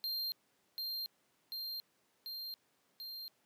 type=tone with echo; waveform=square; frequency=4186 Hz; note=C8; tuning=in tune; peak=-36 dBFS; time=0.04-0.32 s; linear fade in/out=0 ms; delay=740 ms; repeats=4; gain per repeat=-2 dB; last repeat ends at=3.28 s; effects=pink hiss -74 dBFS RMS until 3.45 s + high-pass 200 Hz 12 dB/octave